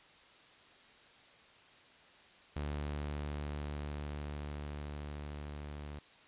sawtooth tone with level ramp, 73.42 Hz, D2, in tune, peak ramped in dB -32 to -39 dBFS, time 2.56-5.99 s, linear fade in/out 5 ms, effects white hiss -60 dBFS RMS until 6.27 s + resampled to 8000 Hz

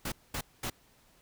pink noise bursts, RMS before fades -35 dBFS, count 3, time 0.05-0.7 s, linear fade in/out 5 ms, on 70 ms, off 220 ms, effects pink hiss -64 dBFS RMS until 1.21 s

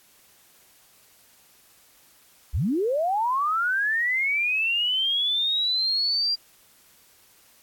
sine linear sweep, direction up, 42.43 to 4793 Hz, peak -21 dBFS, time 2.53-6.36 s, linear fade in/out 20 ms, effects white hiss -57 dBFS RMS until 7.62 s + AAC 64 kbps

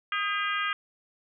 harmonic tone with a mistuned harmonic, 402.6 Hz, G4, 46 cents sharp, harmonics 3 / 4 / 5 / 6 / 7 / 8, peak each -30 / -32 / -34 / -36 / -37 / -38 dBFS, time 0.12-0.73 s, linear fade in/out 2 ms, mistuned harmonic 3, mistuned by +53 cents, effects none

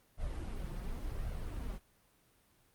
brown noise with flanger, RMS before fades -39 dBFS, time 0.17-1.8 s, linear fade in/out 50 ms, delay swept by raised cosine 1.4 to 5.7 ms, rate 0.89 Hz, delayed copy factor +0.5, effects pink hiss -69 dBFS RMS until 2.74 s + Opus 32 kbps

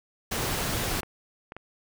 pink noise, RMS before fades -29 dBFS, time 0.31-1.01 s, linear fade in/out 10 ms
clicks, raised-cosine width 0.5 ms, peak -24 dBFS, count 4, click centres 0.787 / 1.032 / 1.521 / 1.566 s
effects none

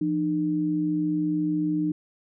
sine tone pair together, 170.25 / 304.4 Hz, F3 / D#4, -44 / -38 cents, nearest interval minor seventh, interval 1006 cents, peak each -29 / -23 dBFS, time 0.01-1.92 s, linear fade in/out 5 ms, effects none

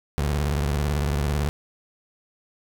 25% pulse tone with vibrato, 72.4 Hz, D2, 24 cents flat, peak -18 dBFS, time 0.18-1.49 s, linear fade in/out 0 ms, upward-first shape sine, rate 18 Hz, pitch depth 190 cents each way, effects 8-bit

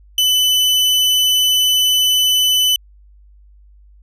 40% pulse tone, 3004 Hz, F#7, 26 cents sharp, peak -11 dBFS, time 0.18-2.76 s, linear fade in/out 2 ms, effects added 50 Hz sine -43 dBFS peak until 4.02 s + resampled to 32000 Hz

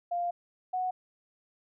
sine tone pair in turn, 698.5 / 737.8 Hz, F5 / F#5, 0 / -5 cents, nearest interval minor second, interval 95 cents, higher second, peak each -28 dBFS, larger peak neither, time 0.11-0.31 / 0.73-0.91 s, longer first, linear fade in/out 10 ms, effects none

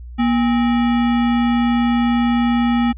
sine tone with sample-and-hold, 238.7 Hz, A#3, 41 cents sharp, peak -13 dBFS, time 0.18-2.93 s, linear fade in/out 20 ms, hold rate 1050 Hz, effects added 60 Hz sine -31 dBFS peak until 2.97 s + resampled to 8000 Hz

